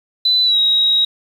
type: tone with pitch glide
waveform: sine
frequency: 4000 to 3811 Hz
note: B7 to A#7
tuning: +21 to +38 cents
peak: -11 dBFS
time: 0.25-1.05 s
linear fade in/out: 5 ms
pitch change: -83 cents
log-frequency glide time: 0.44-0.58 s
effects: 7-bit